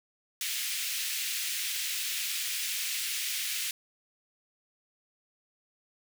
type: high-pass noise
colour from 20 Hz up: pink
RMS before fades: -33 dBFS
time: 0.41-3.71 s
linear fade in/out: 2 ms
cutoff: 2200 Hz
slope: 24 dB/octave
effects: none